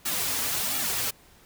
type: noise with flanger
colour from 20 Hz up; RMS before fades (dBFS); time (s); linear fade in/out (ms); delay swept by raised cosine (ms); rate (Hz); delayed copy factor
white; -28; 0.05-1.11; 10; 1.9 to 5.8; 1.4; -0.85
effects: pink hiss -56 dBFS RMS until 1.45 s